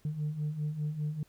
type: beating tone pair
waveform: sine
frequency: 147.4 / 152.4 Hz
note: D3 / D#3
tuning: +7 / -36 cents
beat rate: 5 Hz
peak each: -36 / -31 dBFS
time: 0.05-1.23 s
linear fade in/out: 2 ms
effects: tanh soft clip ceiling -27 dBFS + pink hiss -66 dBFS RMS until 1.28 s